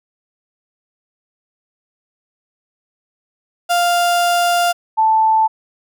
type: tone pair in turn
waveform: 35% pulse / sine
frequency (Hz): 698.5 / 880.1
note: F5 / A5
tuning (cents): 0 / 0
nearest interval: major third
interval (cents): 400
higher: second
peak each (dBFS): -11 / -10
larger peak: second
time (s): 3.69-4.73 / 4.97-5.48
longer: first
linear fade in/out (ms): 20
effects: none